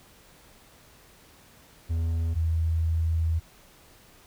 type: tone pair in turn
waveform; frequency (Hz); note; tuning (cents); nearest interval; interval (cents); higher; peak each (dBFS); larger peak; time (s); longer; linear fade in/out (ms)
triangle / sine; 82.41 / 81.6; E2 / E2; 0 / -17; unison; 17; first; -22 / -22; neither; 1.89-2.35 / 2.35-3.4; second; 20
effects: pink hiss -55 dBFS RMS until 4.26 s